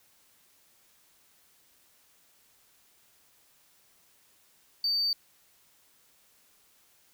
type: tone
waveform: sine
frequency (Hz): 4600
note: D8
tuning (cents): -37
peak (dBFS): -23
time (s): 4.84-5.13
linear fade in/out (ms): 2
effects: tanh soft clip ceiling -23 dBFS + white hiss -64 dBFS RMS until 7.13 s